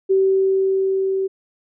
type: tone with level ramp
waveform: sine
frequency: 384.3 Hz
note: G4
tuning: 34 cents flat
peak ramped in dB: -12 to -18 dBFS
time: 0.09-1.28 s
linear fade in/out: 20 ms
effects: none